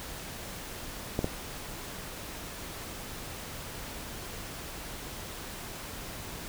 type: clicks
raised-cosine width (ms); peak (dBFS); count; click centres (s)
2; -14; 2; 1.191 / 1.244
effects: pink hiss -41 dBFS RMS until 6.48 s